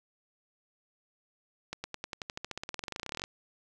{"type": "accelerating click train", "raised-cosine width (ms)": 0.2, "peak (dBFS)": -19, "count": 29, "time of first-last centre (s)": [1.73, 3.239], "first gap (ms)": 110, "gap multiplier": 0.94, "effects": []}